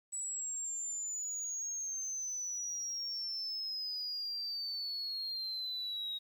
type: exponential sweep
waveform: sine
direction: down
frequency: 7902 to 3786 Hz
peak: -35 dBFS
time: 0.12-6.19 s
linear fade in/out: 20 ms
effects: tanh soft clip ceiling -33 dBFS + 11-bit